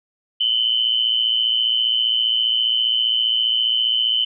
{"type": "tone pair together", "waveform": "sine", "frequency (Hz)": [2957, 3072], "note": ["F#7", "G7"], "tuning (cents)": [-2, -36], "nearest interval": "minor second", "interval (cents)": 66, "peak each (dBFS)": [-20, -18], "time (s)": [0.4, 4.25], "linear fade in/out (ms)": 10, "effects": []}